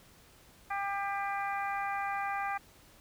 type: harmonic tone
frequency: 398.4 Hz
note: G4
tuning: 28 cents sharp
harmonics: 2 / 3 / 4 / 5 / 6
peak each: -34 / -38 / -40 / -42 / -44 dBFS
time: 0.7-2.58 s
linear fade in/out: 10 ms
effects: pink hiss -59 dBFS RMS until 3 s